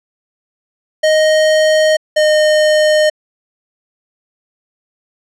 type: tone pair in turn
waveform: square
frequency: 622.3 / 612.7 Hz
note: D#5 / D#5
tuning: 0 / -27 cents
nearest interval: unison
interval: 27 cents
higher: first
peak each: -9 dBFS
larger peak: neither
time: 1.03-1.97 / 2.16-3.1 s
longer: neither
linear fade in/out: 10 ms
effects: low-pass 7000 Hz 12 dB/octave